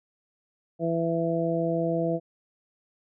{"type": "harmonic tone", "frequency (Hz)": 166.4, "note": "E3", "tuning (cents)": 17, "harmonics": [1, 2, 3, 4], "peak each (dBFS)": [-29, -29, -29, -29], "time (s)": [0.79, 2.2], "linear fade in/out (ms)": 50, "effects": []}